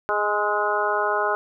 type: harmonic tone with a mistuned harmonic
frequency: 207.7 Hz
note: G#3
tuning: in tune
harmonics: 2 / 3 / 4 / 5 / 6 / 7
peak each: -27 / -27 / -27 / -27 / -27 / -27 dBFS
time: 0.09-1.35 s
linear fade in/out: 0 ms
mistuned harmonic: 6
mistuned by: +30 cents
effects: none